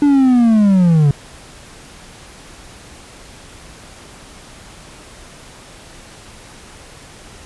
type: linear sweep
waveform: triangle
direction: down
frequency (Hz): 293.7 to 138.59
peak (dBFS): -6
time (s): 0.02-1.11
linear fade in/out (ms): 2
effects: pink hiss -39 dBFS RMS until 7.45 s + resampled to 24000 Hz